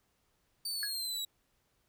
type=exponential sweep; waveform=sawtooth; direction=down; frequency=4617 to 3855 Hz; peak=-32 dBFS; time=0.65-1.25 s; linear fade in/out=5 ms
type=tone with exponential decay; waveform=triangle; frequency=1661.2 Hz; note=G#6; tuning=in tune; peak=-30 dBFS; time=0.83-0.94 s; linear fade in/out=1 ms; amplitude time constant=22 ms
effects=pink hiss -75 dBFS RMS until 1.88 s